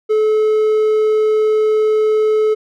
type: tone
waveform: triangle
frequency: 431.4 Hz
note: A4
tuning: 34 cents flat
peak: -9 dBFS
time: 0.09-2.55 s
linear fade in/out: 20 ms
effects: none